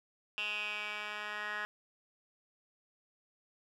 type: tone with band-pass filter sweep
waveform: 10% pulse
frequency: 209.6 Hz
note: G#3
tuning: 16 cents sharp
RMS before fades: -39 dBFS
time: 0.38-1.65 s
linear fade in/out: 0 ms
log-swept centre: 2700 to 1800 Hz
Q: 9.5
effects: none